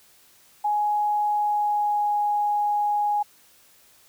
sine tone with pitch glide, 835 to 829.2 Hz, G#5 to G#5, +9 to -3 cents, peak -20 dBFS, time 0.64-3.23 s, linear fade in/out 10 ms, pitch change -12 cents, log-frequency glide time 1.28-2.18 s, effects white hiss -56 dBFS RMS until 4.08 s

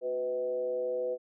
sine tone with frequency modulation, 501 Hz, B4, 25 cents sharp, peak -29 dBFS, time 0.01-1.18 s, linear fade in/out 50 ms, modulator 134 Hz, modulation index 0.61, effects none

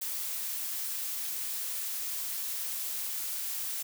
blue noise, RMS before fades -35 dBFS, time 0.01-3.83 s, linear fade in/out 10 ms, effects none

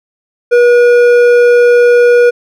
sine tone with hard clipping, 482.8 Hz, B4, 39 cents flat, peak -5 dBFS, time 0.51-2.31 s, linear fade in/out 20 ms, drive 8 dB, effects none

